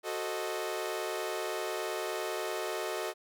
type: chord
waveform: sawtooth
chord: F# diminished seventh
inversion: none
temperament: equal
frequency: 370 / 440 / 523.3 / 622.3 Hz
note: F#4 / A4 / C5 / Eb5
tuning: 0 / 0 / 0 / 0 cents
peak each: -34 / -34 / -40 / -34 dBFS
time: 0.03-3.14 s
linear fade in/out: 50 ms
effects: none